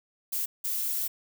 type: noise bursts at uneven times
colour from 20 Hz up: violet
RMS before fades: -30 dBFS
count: 2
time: 0.32-0.46 / 0.64-1.08 s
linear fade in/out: 10 ms
effects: none